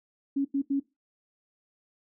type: tone bursts at uneven times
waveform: sine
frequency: 277.2 Hz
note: C#4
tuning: in tune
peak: -23 dBFS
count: 3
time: 0.36-0.45 / 0.54-0.62 / 0.7-0.8 s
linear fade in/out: 10 ms
effects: noise-tail reverb RT60 0.2 s tail -17 dB re dry